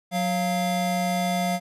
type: tone pair together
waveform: square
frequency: 183.07 / 696 Hz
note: F#3 / F5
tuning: -18 / -6 cents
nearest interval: octave + major seventh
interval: 2312 cents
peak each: -26 dBFS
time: 0.11-1.6 s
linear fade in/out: 50 ms
effects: resampled to 32000 Hz